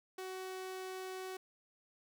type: tone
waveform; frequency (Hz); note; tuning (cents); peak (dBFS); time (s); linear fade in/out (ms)
sawtooth; 374.7; F#4; +22; -38; 0.18-1.37; 5
effects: none